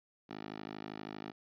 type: tone with high-pass filter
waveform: 10% pulse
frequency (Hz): 52.6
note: G#1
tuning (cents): +23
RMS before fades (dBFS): -45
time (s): 0.29-1.32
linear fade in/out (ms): 10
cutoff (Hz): 270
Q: 1
effects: resampled to 11025 Hz